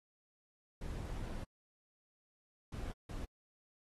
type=noise bursts at uneven times; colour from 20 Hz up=brown; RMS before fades=-42 dBFS; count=3; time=0.81-1.44 / 2.72-2.92 / 3.09-3.25 s; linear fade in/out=5 ms; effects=AAC 32 kbps